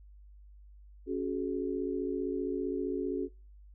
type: chord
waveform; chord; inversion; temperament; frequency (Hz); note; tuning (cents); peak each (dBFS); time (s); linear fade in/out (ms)
sine; C# suspended fourth; none; equal with one note detuned; 277.2 / 370 / 425.3; C#4 / F#4 / G#4; 0 / 0 / +41; -35 / -34 / -36; 1.06-3.29; 50
effects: noise-tail reverb RT60 0.4 s tail -26 dB re dry + added 50 Hz sine -51 dBFS peak until 3.74 s